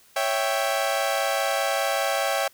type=chord; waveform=sawtooth; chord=C# diminished; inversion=none; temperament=equal; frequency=554.4 / 659.3 / 784 Hz; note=C#5 / E5 / G5; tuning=0 / 0 / 0 cents; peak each=-23 dBFS; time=0.16-2.48 s; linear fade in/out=5 ms; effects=white hiss -56 dBFS RMS until 2.53 s